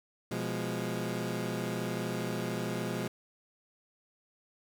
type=chord; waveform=20% pulse; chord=F diminished; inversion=second; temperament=equal; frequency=123.47 / 174.61 / 207.7 Hz; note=Cb3 / F3 / Ab3; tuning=0 / 0 / 0 cents; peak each=-32 dBFS; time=0.31-3.08 s; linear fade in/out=5 ms; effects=none